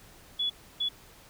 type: tone bursts at uneven times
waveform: sine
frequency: 3405 Hz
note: G#7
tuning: 42 cents sharp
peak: -26 dBFS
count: 2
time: 0.39-0.5 / 0.8-0.89 s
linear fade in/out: 10 ms
effects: pink hiss -54 dBFS RMS until 1.29 s